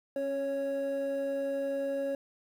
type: tone pair together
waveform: triangle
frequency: 274 / 553.7 Hz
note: C#4 / C#5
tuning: -20 / -2 cents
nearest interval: octave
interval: 1218 cents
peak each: -35 / -28 dBFS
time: 0.16-2.15 s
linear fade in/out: 2 ms
effects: tanh soft clip ceiling -21 dBFS + 10-bit